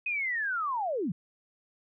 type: linear sweep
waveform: sine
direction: down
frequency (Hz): 2535 to 144.1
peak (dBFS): -28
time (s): 0.06-1.12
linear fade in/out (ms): 5
effects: none